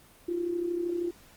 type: tone with amplitude modulation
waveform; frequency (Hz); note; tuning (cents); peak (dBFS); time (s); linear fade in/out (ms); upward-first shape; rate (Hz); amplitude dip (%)
sine; 346.7; F4; -13; -25; 0.28-1.11; 10; sine; 32.8; 60
effects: pink hiss -56 dBFS RMS until 1.36 s + Opus 24 kbps